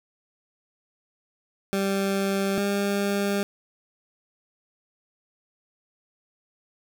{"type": "tone pair in turn", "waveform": "20% pulse", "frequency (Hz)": [196, 200.6], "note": ["G3", "G3"], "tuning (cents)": [0, 40], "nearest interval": "unison", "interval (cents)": 40, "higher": "second", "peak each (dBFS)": -18, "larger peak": "neither", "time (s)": [[1.73, 2.58], [2.58, 3.43]], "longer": "neither", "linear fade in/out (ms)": 0, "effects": []}